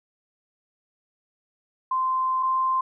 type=tone pair in turn; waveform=sine; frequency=1039 / 1044.4 Hz; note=C6 / C6; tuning=-12 / -3 cents; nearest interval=unison; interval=9 cents; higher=second; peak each=-21 / -20 dBFS; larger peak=second; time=1.91-2.43 / 2.43-2.81 s; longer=first; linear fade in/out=5 ms; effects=none